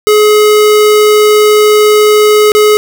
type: tone with dropouts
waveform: square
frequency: 423 Hz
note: G#4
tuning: 32 cents sharp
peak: -4 dBFS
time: 0.07-2.77 s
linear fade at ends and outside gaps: 0 ms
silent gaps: 2.519-2.55 s
effects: none